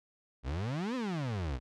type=exponential two-way sweep; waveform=35% pulse; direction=up then down; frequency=58 to 266.6 to 58 Hz; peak=-31 dBFS; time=0.43-1.6 s; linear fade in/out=50 ms; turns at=0.95 s; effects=low-pass 5000 Hz 12 dB/octave